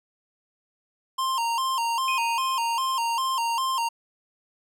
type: tone with vibrato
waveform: square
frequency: 987.8 Hz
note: B5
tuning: in tune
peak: -24 dBFS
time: 1.18-3.89 s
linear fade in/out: 10 ms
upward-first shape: square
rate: 2.5 Hz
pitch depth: 110 cents each way
type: tone with exponential decay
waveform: sine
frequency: 2500 Hz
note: D#7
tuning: 8 cents sharp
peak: -25 dBFS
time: 2.08-3.37 s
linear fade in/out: 2 ms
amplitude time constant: 280 ms
effects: low-pass 12000 Hz 12 dB/octave